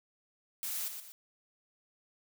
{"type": "noise with echo", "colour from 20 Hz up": "blue", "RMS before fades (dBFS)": -37, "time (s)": [0.63, 0.88], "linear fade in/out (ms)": 0, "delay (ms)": 120, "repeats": 2, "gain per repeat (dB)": -7, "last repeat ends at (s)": 1.12, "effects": []}